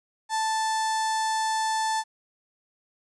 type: tone with notch filter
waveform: sawtooth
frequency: 880 Hz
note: A5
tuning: in tune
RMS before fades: -26 dBFS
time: 0.29-2.04 s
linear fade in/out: 50 ms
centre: 2500 Hz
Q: 1.2
effects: resampled to 22050 Hz + 10-bit